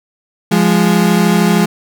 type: tone pair together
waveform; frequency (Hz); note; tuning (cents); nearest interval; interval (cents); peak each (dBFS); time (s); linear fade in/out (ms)
35% pulse; 174.65 / 207.7; F3 / G#3; 0 / 0; minor third; 300; -10; 0.51-1.66; 10
effects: none